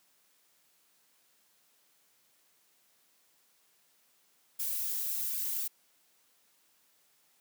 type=noise with flanger; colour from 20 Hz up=violet; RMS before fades=-34 dBFS; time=4.59-5.68 s; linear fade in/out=10 ms; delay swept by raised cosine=0.95 to 3.65 ms; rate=3.9 Hz; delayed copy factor=-0.65; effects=white hiss -69 dBFS RMS until 7.4 s + high-pass 150 Hz 12 dB/octave